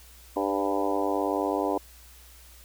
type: harmonic tone with a mistuned harmonic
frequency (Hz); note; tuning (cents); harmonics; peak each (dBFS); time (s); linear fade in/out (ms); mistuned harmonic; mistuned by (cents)
99.1; G2; +19; 3 / 4 / 5 / 6 / 7 / 8 / 9 / 10; -30 / -31 / -32 / -33 / -33 / -34 / -35 / -35; 0.36-1.78; 5; 6; -30
effects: added 60 Hz sine -51 dBFS peak until 2.64 s + white hiss -53 dBFS RMS until 2.64 s

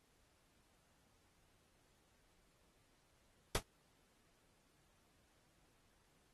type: noise with exponential decay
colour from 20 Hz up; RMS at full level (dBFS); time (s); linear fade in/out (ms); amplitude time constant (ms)
pink; -30; 3.55-3.63; 0; 17
effects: pink hiss -75 dBFS RMS until 6.33 s + AAC 32 kbps

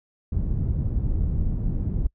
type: low-pass noise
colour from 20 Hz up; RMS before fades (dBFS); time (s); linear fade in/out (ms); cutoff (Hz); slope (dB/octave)
pink; -24; 0.32-2.07; 5; 140; 12
effects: noise-tail reverb RT60 0.1 s tail -26 dB re dry

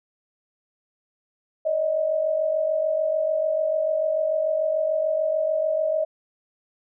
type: tone pair together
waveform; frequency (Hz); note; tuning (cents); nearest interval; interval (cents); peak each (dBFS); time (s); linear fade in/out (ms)
sine; 583.2 / 630; D5 / D#5; -12 / +21; minor second; 133; -27 / -21; 1.65-6.05; 10
effects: none

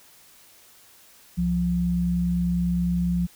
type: tone pair together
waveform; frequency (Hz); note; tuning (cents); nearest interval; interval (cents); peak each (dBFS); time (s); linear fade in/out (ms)
sine; 65.64 / 175.5; C2 / F3; +6 / +9; octave + perfect fourth; 1703; -29 / -21; 1.37-3.27; 20
effects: white hiss -53 dBFS RMS until 3.35 s

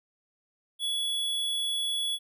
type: tone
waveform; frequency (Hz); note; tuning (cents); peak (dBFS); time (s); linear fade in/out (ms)
square; 3386; G#7; +33; -28; 0.79-2.19; 50
effects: none

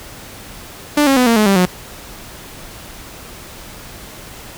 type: tone with pitch steps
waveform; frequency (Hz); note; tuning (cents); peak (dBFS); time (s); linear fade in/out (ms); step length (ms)
sawtooth; 294.6 / 271.7 / 250.6 / 231.1 / 213.2 / 196.62 / 181.35; D4 / C#4 / B3 / A#3 / G#3 / G3 / F#3; +6 / -35 / +25 / -15 / +46 / +5 / -34; -6; 0.97-1.656; 5; 98
effects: pink hiss -35 dBFS RMS until 4.57 s

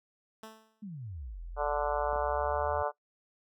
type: tone with exponential decay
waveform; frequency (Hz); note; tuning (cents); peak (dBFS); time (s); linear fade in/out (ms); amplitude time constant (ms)
10% pulse; 220; A3; 0; -34; 0.43-0.84; 2; 89
type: exponential two-way sweep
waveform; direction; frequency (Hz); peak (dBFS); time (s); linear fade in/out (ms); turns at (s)
sine; down then up; 220 to 41.2 to 81.3; -39; 0.82-2.83; 10; 1.41
type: harmonic tone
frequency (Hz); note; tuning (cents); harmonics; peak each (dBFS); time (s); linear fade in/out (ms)
146.83; D3; 0; 3 / 4 / 5 / 6 / 7 / 8 / 9 / 10; -37 / -32 / -35 / -36 / -39 / -39 / -43 / -43; 1.56-2.92; 50
type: clicks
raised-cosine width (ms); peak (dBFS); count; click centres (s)
1; -33; 2; 2.13 / 2.16
effects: noise-tail reverb RT60 0.1 s tail -18 dB re dry

